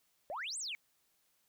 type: exponential two-way sweep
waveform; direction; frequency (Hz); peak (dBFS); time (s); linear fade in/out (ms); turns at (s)
sine; up then down; 544 to 9090 to 2147; -37; 0.3-0.75; 0; 0.58
effects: tanh soft clip ceiling -33 dBFS + white hiss -75 dBFS RMS until 1.48 s